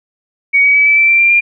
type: tone with pitch steps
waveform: sine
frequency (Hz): 2246 / 2267 / 2288 / 2309 / 2331 / 2352 / 2374 / 2396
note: C#7 / C#7 / D7 / D7 / D7 / D7 / D7 / D7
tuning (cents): +22 / +38 / -46 / -30 / -14 / +2 / +18 / +34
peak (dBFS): -6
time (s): 0.53-1.41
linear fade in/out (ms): 20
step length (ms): 110
effects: none